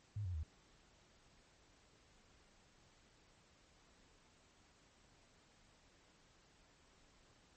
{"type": "tone with pitch steps", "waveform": "sine", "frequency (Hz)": [103.83, 89.87, 77.78], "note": ["G#2", "F#2", "D#2"], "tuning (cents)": [0, -50, 0], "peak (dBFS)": -39, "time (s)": [0.16, 0.433], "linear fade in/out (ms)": 5, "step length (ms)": 91, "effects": ["pink hiss -69 dBFS RMS until 7.56 s", "MP3 32 kbps"]}